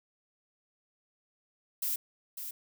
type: noise with echo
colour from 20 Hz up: violet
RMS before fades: -32 dBFS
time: 1.82-1.96 s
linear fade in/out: 5 ms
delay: 550 ms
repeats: 1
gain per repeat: -8 dB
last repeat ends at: 2.51 s
effects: none